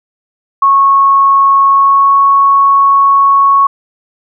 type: tone with pitch glide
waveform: sine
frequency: 1100 to 1107 Hz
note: C#6 to C#6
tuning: -14 to -3 cents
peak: -4 dBFS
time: 0.62-3.67 s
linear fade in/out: 5 ms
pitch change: +11 cents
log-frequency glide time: 1.68-2.15 s
effects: none